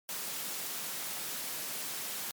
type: high-pass noise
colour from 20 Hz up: white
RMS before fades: -38 dBFS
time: 0.09-2.31 s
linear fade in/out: 0 ms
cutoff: 130 Hz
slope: 48 dB/octave
effects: MP3 96 kbps